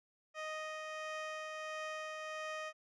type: tone with tremolo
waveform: 15% pulse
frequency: 622.3 Hz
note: D#5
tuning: in tune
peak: -33 dBFS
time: 0.34-2.73 s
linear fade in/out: 50 ms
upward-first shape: triangle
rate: 1.5 Hz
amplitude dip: 30%
effects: low-pass 5000 Hz 12 dB/octave